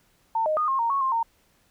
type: tone with pitch steps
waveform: sine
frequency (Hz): 900 / 619 / 1230 / 1071 / 927 / 1104 / 1058 / 918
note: A5 / D#5 / D#6 / C6 / A#5 / C#6 / C6 / A#5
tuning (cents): +39 / -9 / -20 / +40 / -10 / -7 / +19 / -27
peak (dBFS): -21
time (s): 0.35-1.23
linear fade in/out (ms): 5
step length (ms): 110
effects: pink hiss -64 dBFS RMS until 1.7 s